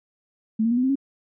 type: tone with pitch steps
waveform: sine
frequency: 220 / 230 / 240.5 / 251.4 / 262.8 / 274.8 Hz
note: A3 / A#3 / B3 / B3 / C4 / C#4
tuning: 0 / -23 / -46 / +31 / +8 / -15 cents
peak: -18 dBFS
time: 0.59-0.956 s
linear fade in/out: 10 ms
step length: 61 ms
effects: none